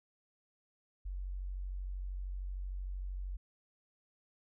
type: tone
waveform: sine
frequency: 46.52 Hz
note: F#1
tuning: 10 cents sharp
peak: -37 dBFS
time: 1.05-3.37 s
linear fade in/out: 10 ms
effects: none